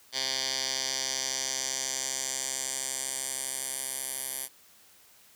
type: tone with band-pass filter sweep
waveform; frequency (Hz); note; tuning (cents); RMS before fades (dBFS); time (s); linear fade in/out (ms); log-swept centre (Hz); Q
10% pulse; 132.6; C3; +23; -33; 0.12-4.49; 50; 4600 to 11000; 2.5
effects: white hiss -58 dBFS RMS until 5.35 s + high-pass 60 Hz 12 dB/octave